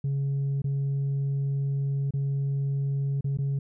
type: tone with dropouts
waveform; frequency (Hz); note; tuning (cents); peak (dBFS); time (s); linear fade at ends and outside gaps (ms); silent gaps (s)
sine; 138.59; C#3; 0; -22; 0.04-3.59; 5; 0.619-0.642 / 2.108-2.137 / 3.209-3.243 / 3.373-3.386
effects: tanh soft clip ceiling -23 dBFS